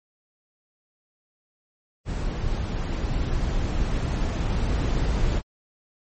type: noise with level ramp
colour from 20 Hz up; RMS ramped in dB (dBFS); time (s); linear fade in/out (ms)
brown; -27 to -22; 2.05-5.42; 50
effects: MP3 32 kbps